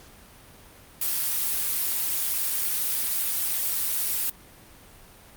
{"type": "noise", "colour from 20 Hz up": "blue", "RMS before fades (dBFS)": -26, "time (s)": [1.01, 4.3], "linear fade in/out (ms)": 5, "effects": ["pink hiss -50 dBFS RMS until 5.36 s", "Opus 48 kbps"]}